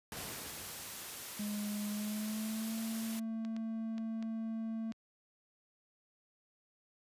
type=noise with exponential decay; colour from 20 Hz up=pink; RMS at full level=-43 dBFS; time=0.12-2.38 s; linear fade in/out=1 ms; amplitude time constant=490 ms
type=noise; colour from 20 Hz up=white; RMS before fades=-45 dBFS; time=0.16-3.2 s; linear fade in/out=10 ms
type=tone with pitch glide; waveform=triangle; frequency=207.7 to 223.9 Hz; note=G#3 to A3; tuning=0 to +30 cents; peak=-34 dBFS; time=1.39-4.92 s; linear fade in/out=5 ms; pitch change=+130 cents; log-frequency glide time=1.9-2.77 s
type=clicks; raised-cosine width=0.2 ms; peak=-33 dBFS; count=5; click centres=3.45 / 3.565 / 3.981 / 4.226 / 4.922 s
effects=high-pass 80 Hz 12 dB/octave + resampled to 32000 Hz